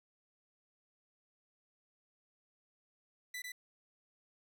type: tone with echo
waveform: sawtooth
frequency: 1987 Hz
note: B6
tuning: 10 cents sharp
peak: -37 dBFS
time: 3.34-3.42 s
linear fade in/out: 5 ms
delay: 100 ms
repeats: 1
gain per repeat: -2 dB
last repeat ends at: 3.52 s
effects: none